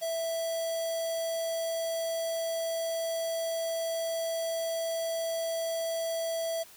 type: tone with notch filter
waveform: square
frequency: 659.3 Hz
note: E5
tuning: in tune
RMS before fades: -32 dBFS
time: 0.01-6.64 s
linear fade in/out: 20 ms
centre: 1600 Hz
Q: 0.63
effects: white hiss -53 dBFS RMS until 6.76 s